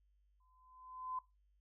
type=tone with exponential growth; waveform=sine; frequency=1022 Hz; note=C6; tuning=41 cents flat; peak=-37 dBFS; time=0.4-1.19 s; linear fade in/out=5 ms; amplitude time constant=170 ms; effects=noise-tail reverb RT60 0.2 s tail -17 dB re dry + added 50 Hz sine -70 dBFS peak until 1.6 s